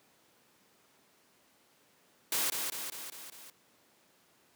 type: noise with echo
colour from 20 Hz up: white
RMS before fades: -31 dBFS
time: 2.32-2.5 s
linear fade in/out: 2 ms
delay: 200 ms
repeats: 5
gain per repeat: -4 dB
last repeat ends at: 3.5 s
effects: pink hiss -66 dBFS RMS until 4.55 s + high-pass 200 Hz 12 dB/octave